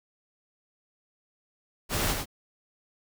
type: noise with echo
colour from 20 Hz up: pink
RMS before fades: -28 dBFS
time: 1.89-2.16 s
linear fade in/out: 50 ms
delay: 98 ms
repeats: 1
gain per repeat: -4 dB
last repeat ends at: 2.258 s
effects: none